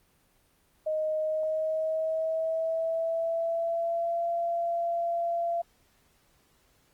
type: tone with pitch glide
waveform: sine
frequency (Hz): 622.3 to 682.6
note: D#5 to F5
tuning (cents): 0 to -40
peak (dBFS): -26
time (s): 0.86-5.62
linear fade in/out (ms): 10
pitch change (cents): +160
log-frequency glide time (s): 1.2-4.28
effects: pink hiss -66 dBFS RMS until 6.93 s + Opus 24 kbps